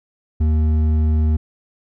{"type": "tone with hard clipping", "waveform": "sine", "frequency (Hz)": 77.78, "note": "D#2", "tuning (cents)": 0, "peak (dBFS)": -15, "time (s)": [0.4, 1.37], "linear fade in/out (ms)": 10, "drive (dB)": 7, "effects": []}